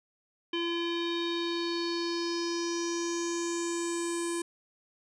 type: tone with low-pass filter sweep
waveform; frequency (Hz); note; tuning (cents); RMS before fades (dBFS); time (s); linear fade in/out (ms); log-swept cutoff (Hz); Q
square; 340.5; F4; -44; -32; 0.53-4.42; 5; 3100 to 9000; 5.8
effects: none